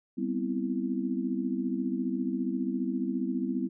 sine chord, C major seventh, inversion second, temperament equal, 196 / 246.9 / 261.6 / 329.6 Hz, G3 / B3 / C4 / E4, 0 / 0 / 0 / 0 cents, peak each -34 / -32 / -33 / -35 dBFS, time 0.17-3.69 s, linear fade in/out 20 ms, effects none

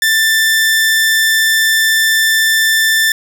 sawtooth tone, 1774 Hz, A6, 14 cents sharp, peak -6 dBFS, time 0.02-3.12 s, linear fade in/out 2 ms, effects none

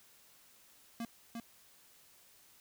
square tone with echo, 231.7 Hz, A#3, 10 cents flat, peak -38 dBFS, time 1-1.05 s, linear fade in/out 2 ms, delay 350 ms, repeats 1, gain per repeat -3 dB, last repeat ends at 1.4 s, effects white hiss -63 dBFS RMS until 2.6 s

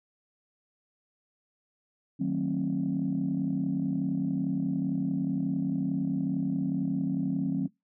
sine chord, D# diminished seventh, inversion none, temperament just, 155.56 / 186.68 / 224 / 268.8 Hz, D#3 / F#3 / A3 / C4, 0 / +16 / +31 / +47 cents, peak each -33 / -30 / -35 / -29 dBFS, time 2.19-7.68 s, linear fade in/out 20 ms, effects noise-tail reverb RT60 0.2 s tail -25 dB re dry + tanh soft clip ceiling -19 dBFS

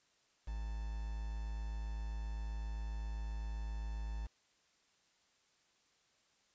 triangle tone with quantisation, 53.8 Hz, A1, 38 cents flat, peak -36 dBFS, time 0.47-4.27 s, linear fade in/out 10 ms, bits 9, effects white hiss -73 dBFS RMS until 6.54 s + resampled to 16000 Hz

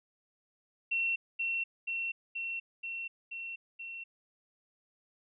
sine tone with echo, 2716 Hz, F7, 49 cents flat, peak -28 dBFS, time 0.91-1.16 s, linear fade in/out 10 ms, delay 480 ms, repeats 6, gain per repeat -2 dB, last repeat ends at 4.04 s, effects none

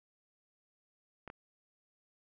clicks, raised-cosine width 0.5 ms, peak -30 dBFS, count 2, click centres 1.277 / 1.301 s, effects none

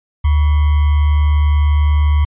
sine tone with sample-and-hold, 74.3 Hz, D2, 21 cents sharp, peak -9 dBFS, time 0.24-2.25 s, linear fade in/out 10 ms, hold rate 1050 Hz, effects resampled to 8000 Hz

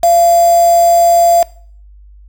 sine tone with quantisation, 687 Hz, F5, 29 cents flat, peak -6 dBFS, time 0.03-1.43 s, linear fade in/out 5 ms, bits 3, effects noise-tail reverb RT60 0.5 s tail -21 dB re dry + added 50 Hz sine -36 dBFS peak until 2.28 s

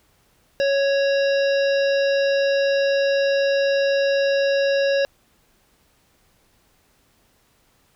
harmonic tone, 554 Hz, C#5, 1 cent flat, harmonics 1 / 3 / 5 / 7 / 9 / 10, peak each -17 / -27 / -31 / -34 / -36 / -37 dBFS, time 0.6-5.05 s, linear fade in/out 0 ms, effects pink hiss -61 dBFS RMS until 7.95 s

